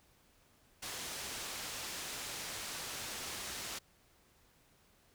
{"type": "low-pass noise", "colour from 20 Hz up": "white", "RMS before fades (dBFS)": -43, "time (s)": [0.82, 3.79], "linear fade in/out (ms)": 10, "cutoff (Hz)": 7700, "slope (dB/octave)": 12, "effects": ["pink hiss -68 dBFS RMS until 5.14 s"]}